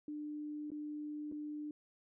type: tone with dropouts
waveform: sine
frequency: 298.8 Hz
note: D4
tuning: 30 cents sharp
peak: -40 dBFS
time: 0.08-1.71 s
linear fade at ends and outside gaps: 2 ms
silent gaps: 0.704-0.717 / 1.316-1.322 s
effects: none